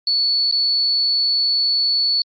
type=tone with dropouts; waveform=sine; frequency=4435 Hz; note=C#8; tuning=in tune; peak=-15 dBFS; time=0.07-2.22 s; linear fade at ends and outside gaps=2 ms; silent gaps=0.513-0.523 s; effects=Opus 48 kbps